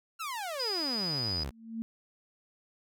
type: exponential sweep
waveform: sawtooth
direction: down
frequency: 1396.9 to 61.2 Hz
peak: -31 dBFS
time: 0.19-1.51 s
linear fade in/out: 20 ms
type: tone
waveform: sine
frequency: 4954 Hz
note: D#8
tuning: 8 cents flat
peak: -31 dBFS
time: 0.59-1.44 s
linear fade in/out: 10 ms
type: tone with exponential growth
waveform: sine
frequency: 226 Hz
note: A3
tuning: 47 cents sharp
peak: -30 dBFS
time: 1.38-1.82 s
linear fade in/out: 0 ms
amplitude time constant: 95 ms
effects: none